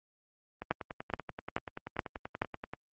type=two click trains; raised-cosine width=0.5 ms; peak=-23 / -13 dBFS; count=23 / 5; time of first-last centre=0.62-2.735 / 0.71-2.419 s; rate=10.4 / 2.34 Hz; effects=high-pass 60 Hz 12 dB/octave + Opus 24 kbps